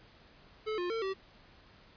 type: tone with pitch steps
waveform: square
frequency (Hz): 433 / 354.3 / 452.3 / 384.5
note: A4 / F4 / A4 / G4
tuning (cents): -28 / +25 / +48 / -33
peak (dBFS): -33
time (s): 0.66-1.14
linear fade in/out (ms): 20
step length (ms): 120
effects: pink hiss -59 dBFS RMS until 1.96 s + resampled to 11025 Hz